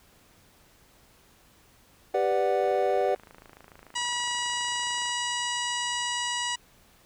triangle chord, G major seventh, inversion none, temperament equal, 392 / 493.9 / 587.3 / 740 Hz, G4 / B4 / D5 / F#5, 0 / 0 / 0 / 0 cents, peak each -26 dBFS, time 2.14-3.15 s, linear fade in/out 5 ms
click train, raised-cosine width 0.5 ms, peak -33 dBFS, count 67, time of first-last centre 2.64-5.094 s, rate 26.9 Hz
harmonic tone, 968 Hz, B5, 35 cents flat, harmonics 1 / 2 / 3 / 4 / 5 / 6 / 7 / 8 / 9, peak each -33 / -34 / -32 / -40 / -40 / -41 / -43 / -37 / -43 dBFS, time 3.95-6.56 s, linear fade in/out 10 ms
effects pink hiss -59 dBFS RMS until 7.05 s

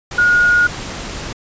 sine tone in noise, 1440 Hz, F#6, 47 cents flat, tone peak -9 dBFS, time 0.18-0.67 s, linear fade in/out 5 ms, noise pink, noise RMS -27 dBFS, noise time 0.11-1.33 s, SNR +15 dB, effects resampled to 16000 Hz

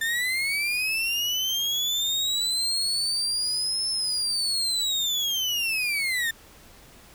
35% pulse linear two-way sweep, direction up then down, 1784 to 5274 to 1784 Hz, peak -22 dBFS, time 0.01-6.31 s, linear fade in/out 5 ms, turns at 3.89 s, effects pink hiss -51 dBFS RMS until 7.14 s

